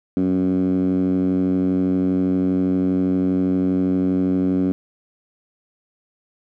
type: tone with band-pass filter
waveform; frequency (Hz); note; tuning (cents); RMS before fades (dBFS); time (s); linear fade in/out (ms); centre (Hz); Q
10% pulse; 92.5; F#2; 0; -19; 0.17-4.72; 0; 240; 5.3
effects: none